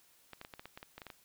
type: clicks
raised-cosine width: 0.3 ms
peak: -30 dBFS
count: 12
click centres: 0.333 / 0.414 / 0.449 / 0.538 / 0.595 / 0.656 / 0.775 / 0.829 / 0.98 / 1.018 / 1.067 / 1.102 s
effects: white hiss -66 dBFS RMS until 1.24 s